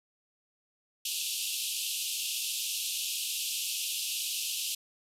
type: band-pass noise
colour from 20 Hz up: pink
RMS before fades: -34 dBFS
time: 1.05-4.75 s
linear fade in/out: 5 ms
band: 2600 to 14000 Hz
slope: 96 dB/octave
effects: none